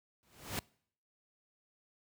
pink noise with exponential growth, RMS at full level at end -34 dBFS, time 0.23-0.59 s, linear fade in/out 0 ms, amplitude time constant 77 ms, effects noise-tail reverb RT60 0.6 s tail -25 dB re dry + high-pass 60 Hz 12 dB/octave

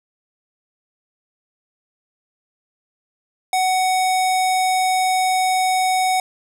square tone with low-pass filter, 746 Hz, F#5, 14 cents sharp, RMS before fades -18 dBFS, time 3.53-6.2 s, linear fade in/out 2 ms, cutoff 11000 Hz, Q 1.3, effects none

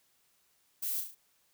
violet noise with echo, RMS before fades -35 dBFS, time 0.82-1.01 s, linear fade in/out 10 ms, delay 35 ms, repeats 4, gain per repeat -5 dB, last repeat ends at 1.15 s, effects white hiss -71 dBFS RMS until 1.53 s

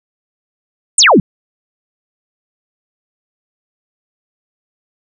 sine exponential sweep, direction down, 9200 to 155.56 Hz, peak -4 dBFS, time 0.98-1.2 s, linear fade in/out 2 ms, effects none

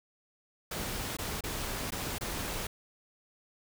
pink noise with dropouts, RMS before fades -36 dBFS, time 0.71-2.67 s, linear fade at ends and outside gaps 5 ms, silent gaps 1.169-1.186 / 1.408-1.437 / 1.906-1.92 / 2.184-2.209 s, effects none

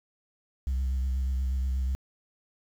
sine tone with vibrato, 65.3 Hz, C2, 3 cents flat, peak -23 dBFS, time 0.67-1.95 s, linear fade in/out 0 ms, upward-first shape triangle, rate 8.3 Hz, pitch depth 47 cents each way, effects tanh soft clip ceiling -24 dBFS + 9-bit

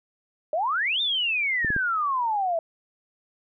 sine exponential two-way sweep, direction up then down, 587.3 to 3677 to 645 Hz, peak -22 dBFS, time 0.53-2.59 s, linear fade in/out 2 ms, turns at 1.01 s
clicks, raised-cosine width 3 ms, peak -18 dBFS, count 3, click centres 1.647 / 1.704 / 1.764 s
effects none

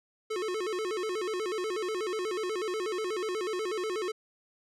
square tone with vibrato, 397.8 Hz, G4, 25 cents sharp, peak -31 dBFS, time 0.3-4.12 s, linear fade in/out 10 ms, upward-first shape square, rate 8.2 Hz, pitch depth 160 cents each way, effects low-pass 8000 Hz 12 dB/octave

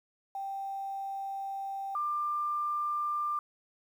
sine tone pair in turn, 784 / 1191.3 Hz, G5 / D6, 0 / +24 cents, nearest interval perfect fifth, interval 724 cents, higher second, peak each -34 / -29 dBFS, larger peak second, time 0.35-1.95 / 1.95-3.39 s, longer first, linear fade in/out 2 ms, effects 10-bit

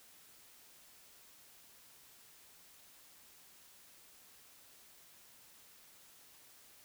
silence, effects white hiss -61 dBFS RMS until 6.84 s

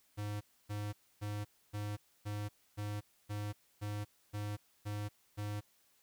square tone bursts, 103.83 Hz, G#2, in tune, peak -38 dBFS, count 11, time 0.17-5.61 s, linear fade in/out 20 ms, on 240 ms, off 280 ms, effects white hiss -71 dBFS RMS until 6.02 s

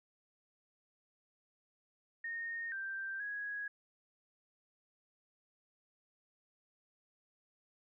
sine tone with pitch steps, 1845 / 1572 / 1661 Hz, A#6 / G6 / G#6, -18 / +4 / 0 cents, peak -38 dBFS, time 2.24-3.68 s, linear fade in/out 5 ms, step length 480 ms, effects none

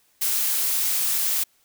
blue noise, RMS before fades -23 dBFS, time 0.21-1.44 s, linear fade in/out 10 ms, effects white hiss -63 dBFS RMS until 1.64 s

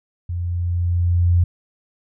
sine tone with level ramp, 87.31 Hz, F2, in tune, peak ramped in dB -22 to -11 dBFS, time 0.29-1.44 s, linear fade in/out 5 ms, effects none

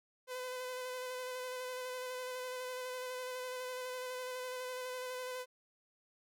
sawtooth tone with vibrato, 506 Hz, B4, 42 cents sharp, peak -36 dBFS, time 0.27-5.46 s, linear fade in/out 50 ms, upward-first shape square, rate 12 Hz, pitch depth 15 cents each way, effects none

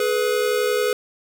square tone pair together, 422.7 / 493.9 Hz, G#4 / B4, +31 / 0 cents, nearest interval minor third, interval 269 cents, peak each -22 dBFS, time 0-0.93 s, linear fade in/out 2 ms, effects none

